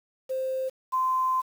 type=tone pair in turn; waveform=sine; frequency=523.3 / 1034.3 Hz; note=C5 / C6; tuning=0 / -20 cents; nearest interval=octave; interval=1180 cents; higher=second; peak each=-26 / -22 dBFS; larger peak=second; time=0.29-0.7 / 0.92-1.42 s; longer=second; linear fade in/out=20 ms; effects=8-bit